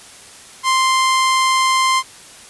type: tone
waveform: sawtooth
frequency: 1046.5 Hz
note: C6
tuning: in tune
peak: -9 dBFS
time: 0.63-2.03 s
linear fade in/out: 50 ms
effects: white hiss -40 dBFS RMS until 2.49 s + resampled to 24000 Hz